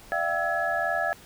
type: tone cluster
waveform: sine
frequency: 600 / 684 / 767 / 1315 / 1687 Hz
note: D5 / F5 / G5 / E6 / G#6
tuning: +37 / -36 / -38 / -5 / +27 cents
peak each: -33 / -28 / -32 / -35 / -28 dBFS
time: 0.12-1.13 s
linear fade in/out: 0 ms
effects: pink hiss -50 dBFS RMS until 1.25 s